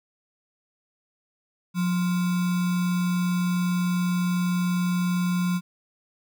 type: tone with sample-and-hold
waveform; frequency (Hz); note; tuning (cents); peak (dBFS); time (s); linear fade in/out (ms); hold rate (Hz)
sine; 178.7; F3; +40; -21; 1.74-5.61; 50; 1225
effects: none